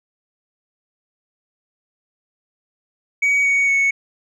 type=tone with pitch steps; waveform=sine; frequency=2259 / 2236 / 2213 Hz; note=C#7 / C#7 / C#7; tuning=+32 / +14 / -3 cents; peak=-11 dBFS; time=3.22-3.91 s; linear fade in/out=10 ms; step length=230 ms; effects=tanh soft clip ceiling -13 dBFS